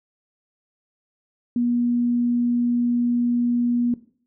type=tone; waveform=sine; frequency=240.7 Hz; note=B3; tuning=44 cents flat; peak=-18 dBFS; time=1.56-3.94 s; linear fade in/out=2 ms; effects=noise-tail reverb RT60 0.5 s tail -17 dB re dry